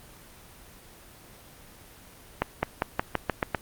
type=accelerating click train; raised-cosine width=0.5 ms; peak=-8 dBFS; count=8; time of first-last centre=2.42-3.548 s; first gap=210 ms; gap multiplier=0.91; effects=pink hiss -50 dBFS RMS until 3.61 s + Opus 24 kbps